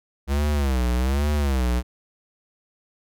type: tone with vibrato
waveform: square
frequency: 67.2 Hz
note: C2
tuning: 47 cents sharp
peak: -20 dBFS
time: 0.27-1.83 s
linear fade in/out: 50 ms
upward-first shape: sine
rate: 1.2 Hz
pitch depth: 180 cents each way
effects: none